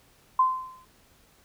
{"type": "tone with exponential decay", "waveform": "sine", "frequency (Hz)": 1034, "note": "C6", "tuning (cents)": -21, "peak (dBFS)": -15, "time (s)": [0.39, 0.85], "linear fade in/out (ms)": 5, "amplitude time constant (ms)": 100, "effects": ["pink hiss -60 dBFS RMS until 1.44 s"]}